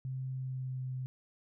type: tone with pitch glide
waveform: sine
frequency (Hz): 130.81 to 129.01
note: C3 to C3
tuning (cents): 0 to -24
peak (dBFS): -35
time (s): 0.05-1.06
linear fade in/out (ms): 0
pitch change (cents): -24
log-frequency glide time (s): 0.3-0.85
effects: none